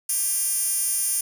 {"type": "tone with high-pass filter", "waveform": "10% pulse", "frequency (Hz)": 397.9, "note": "G4", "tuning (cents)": 26, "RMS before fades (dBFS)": -24, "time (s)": [0.09, 1.21], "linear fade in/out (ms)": 5, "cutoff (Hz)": 9400, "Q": 2.2, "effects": []}